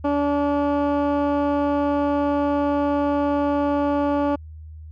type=tone with low-pass filter; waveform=15% pulse; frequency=287.6 Hz; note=D4; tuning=36 cents flat; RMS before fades=-21 dBFS; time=0.04-4.36 s; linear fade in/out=10 ms; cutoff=1100 Hz; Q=0.53; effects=added 78 Hz sine -36 dBFS peak until 4.91 s